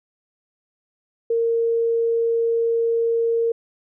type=tone; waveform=sine; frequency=461.2 Hz; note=A#4; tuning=19 cents flat; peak=-17 dBFS; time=1.3-3.52 s; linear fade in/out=5 ms; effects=none